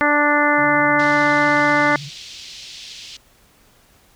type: harmonic tone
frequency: 293.7 Hz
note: D4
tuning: in tune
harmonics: 1 / 2 / 3 / 4 / 5 / 6 / 7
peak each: -21 / -21 / -21 / -21 / -21 / -21 / -21 dBFS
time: 0.01-1.96 s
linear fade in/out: 0 ms
type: tone with vibrato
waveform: sine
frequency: 143.7 Hz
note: D3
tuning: 37 cents flat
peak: -31 dBFS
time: 0.57-2.1 s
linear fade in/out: 20 ms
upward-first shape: square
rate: 16 Hz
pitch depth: 87 cents each way
type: band-pass noise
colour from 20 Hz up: pink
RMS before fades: -37 dBFS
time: 0.99-3.17 s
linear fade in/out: 5 ms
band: 3000 to 5500 Hz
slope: 24 dB/octave
effects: pink hiss -54 dBFS RMS until 4.15 s